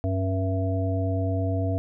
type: harmonic tone with a mistuned harmonic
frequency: 95.1 Hz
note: F#2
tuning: 48 cents sharp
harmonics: 1 / 3 / 5 / 7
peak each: -24 / -30 / -35 / -31 dBFS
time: 0.04-1.78 s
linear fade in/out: 0 ms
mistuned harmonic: 3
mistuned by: -57 cents
effects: none